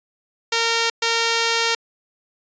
5% pulse tone bursts at uneven times, 460 Hz, A#4, 23 cents flat, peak -6 dBFS, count 2, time 0.52-0.9 / 1.02-1.75 s, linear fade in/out 5 ms, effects resampled to 16000 Hz

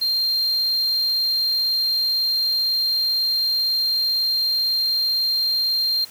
triangle tone, 4186 Hz, C8, in tune, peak -17 dBFS, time 0.01-6.05 s, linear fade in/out 10 ms, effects white hiss -44 dBFS RMS until 6.1 s

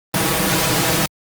pink noise with comb filter, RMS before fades -17 dBFS, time 0.14-1.06 s, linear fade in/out 2 ms, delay 6.2 ms, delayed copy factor +0.75, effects high-pass 80 Hz 12 dB/octave + Opus 32 kbps

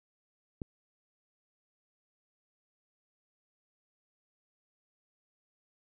click, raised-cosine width 3 ms, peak -24 dBFS, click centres 0.618 s, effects none

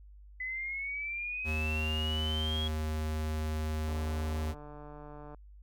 sine exponential sweep, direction up, 2008 to 3322 Hz, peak -34 dBFS, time 0.4-2.68 s, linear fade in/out 5 ms
square tone, 77.78 Hz, D#2, in tune, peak -32 dBFS, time 1.44-4.55 s, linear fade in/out 50 ms
click train, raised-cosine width 1 ms, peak -35 dBFS, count 218, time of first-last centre 3.88-5.346 s, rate 148 Hz
effects added 50 Hz sine -50 dBFS peak until 5.62 s

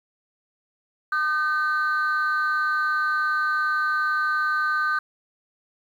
sine tone pair together, 1217 / 1534.3 Hz, D#6 / G6, -39 / -38 cents, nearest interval major third, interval 401 cents, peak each -22 / -21 dBFS, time 1.12-4.99 s, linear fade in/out 5 ms, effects tanh soft clip ceiling -17 dBFS + 9-bit

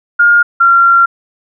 sine tone pair in turn, 1417 / 1375.9 Hz, F6 / F6, +25 / -26 cents, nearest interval minor second, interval 51 cents, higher first, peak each -4 dBFS, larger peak neither, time 0.19-0.43 / 0.6-1.06 s, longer second, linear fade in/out 10 ms, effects none

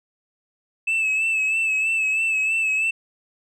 sine tone with vibrato, 2615 Hz, E7, 15 cents flat, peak -16 dBFS, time 0.87-2.91 s, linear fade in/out 10 ms, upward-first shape sine, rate 3.1 Hz, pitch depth 40 cents each way, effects tanh soft clip ceiling -18 dBFS

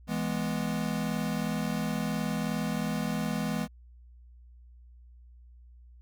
square chord, E major, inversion none, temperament equal, 164.81 / 207.7 / 246.9 Hz, E3 / G#3 / B3, 0 / 0 / 0 cents, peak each -34 / -33 / -35 dBFS, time 0.07-3.68 s, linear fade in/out 50 ms, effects added 60 Hz sine -50 dBFS peak until 6.01 s

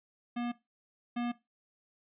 square tone pair in turn, 240 / 240 Hz, B3 / B3, -49 / -49 cents, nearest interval unison, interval 0 cents, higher neither, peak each -33 / -32 dBFS, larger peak second, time 0.36-0.52 / 1.16-1.32 s, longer neither, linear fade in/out 10 ms, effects noise-tail reverb RT60 0.2 s tail -17 dB re dry + resampled to 8000 Hz

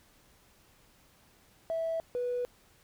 triangle tone pair in turn, 655 / 490.7 Hz, E5 / B4, -11 / -11 cents, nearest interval perfect fourth, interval 500 cents, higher first, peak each -26 dBFS, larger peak neither, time 1.7-2 / 2.15-2.45 s, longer neither, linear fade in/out 0 ms, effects tanh soft clip ceiling -27 dBFS + pink hiss -63 dBFS RMS until 2.83 s

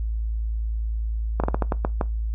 slowing click train, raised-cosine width 1 ms, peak -8 dBFS, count 8, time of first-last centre 1.4-2.012 s, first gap 37 ms, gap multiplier 1.28, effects noise-tail reverb RT60 0.2 s tail -19 dB re dry + added 55 Hz sine -23 dBFS peak until 2.34 s

